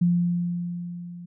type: tone with level ramp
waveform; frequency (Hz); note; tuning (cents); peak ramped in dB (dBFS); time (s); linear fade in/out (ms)
sine; 174.4; F3; -2; -16 to -37; 0.01-1.26; 10
effects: none